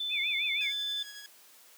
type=tone; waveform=sine; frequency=3520 Hz; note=A7; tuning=in tune; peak=-31 dBFS; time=0-1.03 s; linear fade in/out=5 ms
type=tone with vibrato; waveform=sine; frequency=2334 Hz; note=D7; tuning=11 cents flat; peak=-30 dBFS; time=0.09-0.73 s; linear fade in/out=50 ms; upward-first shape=triangle; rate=6.3 Hz; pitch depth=180 cents each way
type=tone with tremolo; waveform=15% pulse; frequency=1667 Hz; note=G#6; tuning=6 cents sharp; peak=-36 dBFS; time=0.61-1.26 s; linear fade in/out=0 ms; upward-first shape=sine; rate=11 Hz; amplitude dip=40%
effects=white hiss -57 dBFS RMS until 1.77 s + high-pass 300 Hz 12 dB/octave